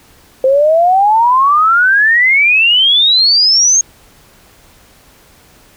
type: exponential sweep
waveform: sine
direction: up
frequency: 516 to 6560 Hz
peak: -6 dBFS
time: 0.44-3.81 s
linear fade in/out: 2 ms
effects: pink hiss -45 dBFS RMS until 5.76 s